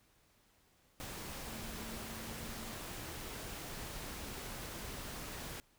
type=tone in noise; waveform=sine; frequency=225.3 Hz; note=A3; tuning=41 cents sharp; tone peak=-50 dBFS; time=1.45-2.71 s; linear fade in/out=0 ms; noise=pink; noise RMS=-45 dBFS; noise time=1-5.6 s; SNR=-8 dB; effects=pink hiss -70 dBFS RMS until 5.78 s